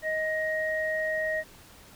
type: tone pair together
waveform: sine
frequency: 627.6 / 1879 Hz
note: D#5 / A#6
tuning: +15 / +13 cents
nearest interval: octave + perfect fifth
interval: 1898 cents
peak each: -29 / -29 dBFS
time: 0.02-1.44 s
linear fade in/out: 50 ms
effects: pink hiss -52 dBFS RMS until 1.95 s